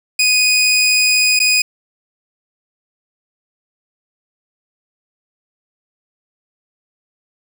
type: tone with dropouts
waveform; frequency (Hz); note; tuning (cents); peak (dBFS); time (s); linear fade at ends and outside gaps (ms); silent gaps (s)
20% pulse; 2489; D#7; 0; -6; 0.19-1.62; 5; 1.392-1.4
effects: none